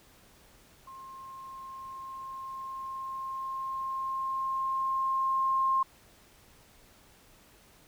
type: tone with level ramp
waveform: sine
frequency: 1063 Hz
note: C6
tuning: 27 cents sharp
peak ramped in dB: -44 to -23 dBFS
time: 0.87-5.83 s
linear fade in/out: 5 ms
effects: pink hiss -59 dBFS RMS until 7.87 s